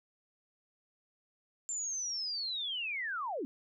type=linear sweep; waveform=sine; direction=down; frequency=7310 to 236.1 Hz; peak=-34 dBFS; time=1.69-3.45 s; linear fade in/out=0 ms; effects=none